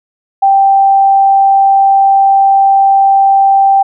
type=tone; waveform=sine; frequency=784 Hz; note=G5; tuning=in tune; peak=-4 dBFS; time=0.42-3.83 s; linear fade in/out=10 ms; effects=none